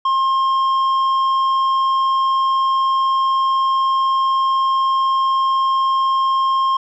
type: tone with tanh clipping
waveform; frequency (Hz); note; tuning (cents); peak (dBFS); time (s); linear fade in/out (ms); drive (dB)
triangle; 1066; C6; +32; -15; 0.05-6.77; 5; 10
effects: none